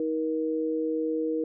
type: tone pair together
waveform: sine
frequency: 316.3 / 474.5 Hz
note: D#4 / A#4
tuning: +29 / +31 cents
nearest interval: perfect fifth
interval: 702 cents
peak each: -28 dBFS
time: 0-1.44 s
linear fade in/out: 2 ms
effects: none